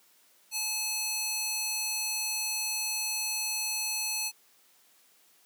square tone with high-pass filter, 860 Hz, A5, 40 cents flat, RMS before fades -32 dBFS, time 0.51-4.32 s, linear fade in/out 50 ms, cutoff 3900 Hz, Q 0.75, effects white hiss -63 dBFS RMS until 5.45 s + high-pass 200 Hz 12 dB/octave

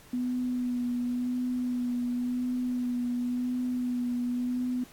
sine tone with vibrato, 246.9 Hz, B3, in tune, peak -27 dBFS, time 0.13-4.84 s, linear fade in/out 5 ms, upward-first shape sine, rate 0.93 Hz, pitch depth 21 cents each way, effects pink hiss -54 dBFS RMS until 4.92 s + AAC 64 kbps

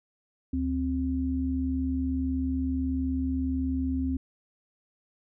sine tone pair together, 73.66 / 262.5 Hz, D2 / C4, +6 / +6 cents, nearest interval octave + minor seventh, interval 2200 cents, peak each -30 / -27 dBFS, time 0.53-4.17 s, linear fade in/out 5 ms, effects none

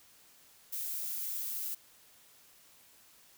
violet noise with amplitude modulation, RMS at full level -36 dBFS, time 0.72-1.75 s, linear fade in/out 10 ms, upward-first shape sine, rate 215 Hz, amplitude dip 30%, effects white hiss -61 dBFS RMS until 3.37 s

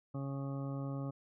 harmonic tone, 137.7 Hz, C#3, 11 cents flat, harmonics 1 / 2 / 3 / 4 / 5 / 6 / 8 / 9, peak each -38 / -42 / -53 / -48 / -56 / -56 / -55 / -55 dBFS, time 0.14-1.11 s, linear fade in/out 10 ms, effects none

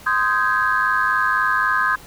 sine chord, Ab major seventh, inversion first, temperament just, 1038.3 / 1245.9 / 1557.4 / 1661.2 Hz, C6 / Eb6 / G6 / Ab6, -14 / +2 / -12 / 0 cents, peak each -21 dBFS, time 0.06-1.96 s, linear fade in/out 10 ms, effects tanh soft clip ceiling -7 dBFS + pink hiss -43 dBFS RMS until 2.06 s

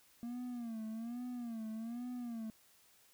triangle tone with vibrato, 233.1 Hz, A#3, in tune, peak -38 dBFS, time 0.23-2.5 s, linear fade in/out 0 ms, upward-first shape sine, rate 1.2 Hz, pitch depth 110 cents each way, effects white hiss -67 dBFS RMS until 3.13 s

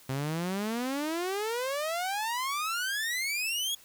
sawtooth exponential sweep, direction up, 129.1 to 3380 Hz, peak -26 dBFS, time 0.09-3.75 s, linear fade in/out 5 ms, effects white hiss -56 dBFS RMS until 3.84 s

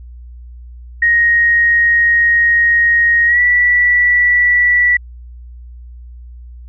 sine tone with pitch glide, 1874 to 1955.8 Hz, A#6 to B6, +9 to -17 cents, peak -8 dBFS, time 1.02-4.97 s, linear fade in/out 5 ms, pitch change +74 cents, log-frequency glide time 3.26-3.4 s, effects added 60 Hz sine -31 dBFS peak until 6.68 s

